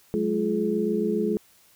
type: tone cluster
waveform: sine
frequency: 184.1 / 211.3 / 345.5 / 423.7 Hz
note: F#3 / G#3 / F4 / G#4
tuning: -8 / +30 / -19 / +35 cents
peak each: -33 / -26 / -28 / -26 dBFS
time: 0.14-1.37 s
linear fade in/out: 0 ms
effects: white hiss -58 dBFS RMS until 1.75 s